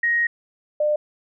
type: tone pair in turn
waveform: sine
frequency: 1878 / 600.1 Hz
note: A#6 / D5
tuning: +12 / +37 cents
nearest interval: octave + minor sixth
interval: 1975 cents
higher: first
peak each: -17 / -17 dBFS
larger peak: neither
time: 0.03-0.27 / 0.8-0.96 s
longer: first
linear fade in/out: 5 ms
effects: none